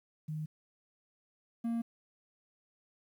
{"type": "tone pair in turn", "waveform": ["sine", "triangle"], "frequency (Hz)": [154.7, 231.8], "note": ["D#3", "A#3"], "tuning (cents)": [-10, -10], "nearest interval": "perfect fifth", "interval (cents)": 700, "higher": "second", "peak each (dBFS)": [-35, -29], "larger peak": "second", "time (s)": [[0.28, 0.46], [1.64, 1.82]], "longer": "neither", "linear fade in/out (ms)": 10, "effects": ["11-bit"]}